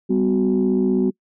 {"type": "tone cluster", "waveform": "sine", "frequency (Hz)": [196.6, 252.3, 371.5], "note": ["G3", "B3", "F#4"], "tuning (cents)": [5, 37, 7], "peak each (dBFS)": -19, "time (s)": [0.09, 1.11], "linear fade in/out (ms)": 20, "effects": ["noise-tail reverb RT60 0.1 s tail -25 dB re dry", "tanh soft clip ceiling -9 dBFS"]}